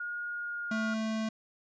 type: tone with pitch glide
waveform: sine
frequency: 1432 to 1422.1 Hz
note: F6 to F6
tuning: +43 to +31 cents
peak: -34 dBFS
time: 0-0.94 s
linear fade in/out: 5 ms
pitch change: -12 cents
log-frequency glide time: 0.27-0.64 s
type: tone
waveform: square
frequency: 220 Hz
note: A3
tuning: in tune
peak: -31 dBFS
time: 0.71-1.29 s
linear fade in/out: 5 ms
effects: resampled to 16000 Hz